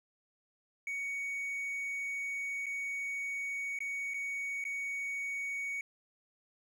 triangle tone with dropouts, 2237 Hz, C#7, 15 cents sharp, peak -33 dBFS, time 0.87-5.81 s, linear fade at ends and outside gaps 2 ms, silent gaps 2.659-2.665 / 3.789-3.804 / 4.137-4.142 / 4.641-4.651 s, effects none

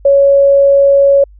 sine tone, 557 Hz, C#5, 8 cents sharp, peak -4 dBFS, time 0.05-1.24 s, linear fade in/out 5 ms, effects added 50 Hz sine -36 dBFS peak until 1.39 s

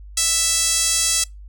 5% pulse tone with band-pass filter, 659.3 Hz, E5, in tune, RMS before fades -19 dBFS, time 0.17-1.24 s, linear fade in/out 5 ms, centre 9800 Hz, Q 0.95, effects noise-tail reverb RT60 0.2 s tail -25 dB re dry + added 50 Hz sine -36 dBFS peak until 1.48 s

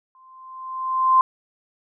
sine tone with exponential growth, 1042 Hz, C6, 7 cents flat, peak -10 dBFS, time 0.15-1.21 s, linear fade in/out 1 ms, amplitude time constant 230 ms, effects none

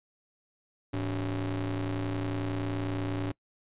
35% pulse ring-modulated tone, 90.7 Hz, F#2, 34 cents flat, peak -25 dBFS, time 0.93-3.32 s, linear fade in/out 10 ms, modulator 197 Hz, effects noise-tail reverb RT60 0.1 s tail -24 dB re dry + resampled to 8000 Hz

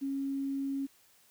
sine tone with quantisation, 274.2 Hz, C#4, 19 cents flat, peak -31 dBFS, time 0.01-0.87 s, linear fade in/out 20 ms, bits 10, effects white hiss -64 dBFS RMS until 1.3 s

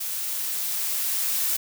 blue noise with level ramp, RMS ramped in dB -30 to -24 dBFS, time 0-1.57 s, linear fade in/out 10 ms, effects none

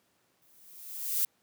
violet noise with exponential growth, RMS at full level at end -26 dBFS, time 0.42-1.25 s, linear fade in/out 2 ms, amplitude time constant 180 ms, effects pink hiss -71 dBFS RMS until 1.42 s + high-pass 150 Hz 12 dB/octave

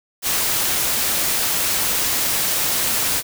white noise, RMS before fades -20 dBFS, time 0.22-3.23 s, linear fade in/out 50 ms, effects none

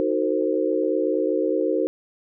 sine chord, C half-diminished seventh, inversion first, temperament equal with one note detuned, 311.1 / 370 / 455 / 523.3 Hz, Eb4 / Gb4 / Bb4 / C5, 0 / 0 / -42 / 0 cents, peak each -25 dBFS, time 0-1.87 s, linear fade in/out 0 ms, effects none

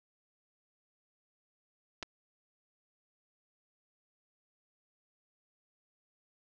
clicks, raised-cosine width 0.2 ms, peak -21 / -26 dBFS, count 2, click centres 2.027 / 2.03 s, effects low-pass 7000 Hz 12 dB/octave

